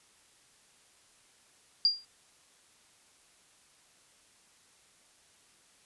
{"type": "tone with exponential decay", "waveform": "sine", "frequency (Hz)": 4785, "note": "D8", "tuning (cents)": 32, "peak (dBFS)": -18, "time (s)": [1.85, 2.05], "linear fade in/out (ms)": 1, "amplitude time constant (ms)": 43, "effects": ["white hiss -63 dBFS RMS until 5.85 s", "resampled to 24000 Hz"]}